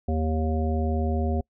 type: harmonic tone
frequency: 78.7 Hz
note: D#2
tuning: 20 cents sharp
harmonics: 1 / 3 / 5 / 7 / 9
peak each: -24 / -29 / -33 / -35 / -34 dBFS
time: 0.08-1.41 s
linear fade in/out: 5 ms
effects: noise-tail reverb RT60 0.1 s tail -26 dB re dry